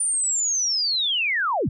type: linear sweep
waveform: sine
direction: down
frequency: 9330 to 70.6 Hz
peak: -20 dBFS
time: 0-1.69 s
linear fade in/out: 5 ms
effects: none